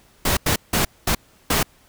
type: noise bursts at uneven times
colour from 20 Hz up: pink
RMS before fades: -19 dBFS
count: 5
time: 0.25-0.37 / 0.46-0.56 / 0.73-0.85 / 1.07-1.15 / 1.5-1.63 s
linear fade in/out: 5 ms
effects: pink hiss -55 dBFS RMS until 1.88 s